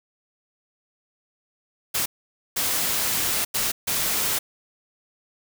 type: noise bursts at uneven times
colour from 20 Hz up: white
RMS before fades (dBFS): -24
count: 4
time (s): 1.94-2.06 / 2.56-3.45 / 3.54-3.72 / 3.87-4.39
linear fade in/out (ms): 10
effects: none